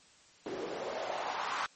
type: noise with band-pass filter sweep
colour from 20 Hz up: white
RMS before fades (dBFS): -37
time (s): 0.46-1.66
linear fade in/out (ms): 0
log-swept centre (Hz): 330 to 1200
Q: 2.7
effects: white hiss -61 dBFS RMS until 1.75 s + MP3 32 kbps